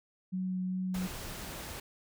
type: tone with vibrato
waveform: sine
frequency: 185 Hz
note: F#3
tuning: in tune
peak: -31 dBFS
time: 0.32-1.08 s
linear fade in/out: 20 ms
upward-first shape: sine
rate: 2.5 Hz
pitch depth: 8 cents each way
type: noise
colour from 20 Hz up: pink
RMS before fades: -42 dBFS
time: 0.94-1.8 s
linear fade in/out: 5 ms
effects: none